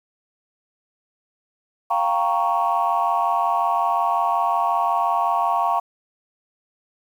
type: chord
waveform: sine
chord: G half-diminished seventh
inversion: third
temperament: equal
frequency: 698.5 / 784 / 932.3 / 1108.7 Hz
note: F5 / G5 / Bb5 / Db6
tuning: 0 / 0 / 0 / 0 cents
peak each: -22 / -24 / -22 / -22 dBFS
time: 1.9-5.8 s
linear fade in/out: 10 ms
effects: tanh soft clip ceiling -10 dBFS + 8-bit